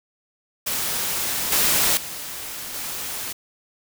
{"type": "noise with level steps", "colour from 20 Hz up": "white", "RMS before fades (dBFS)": [-25, -19, -33, -30], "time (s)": [0.66, 3.33], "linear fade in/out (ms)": 10, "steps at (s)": [1.52, 1.97, 2.74], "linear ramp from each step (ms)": 2, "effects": []}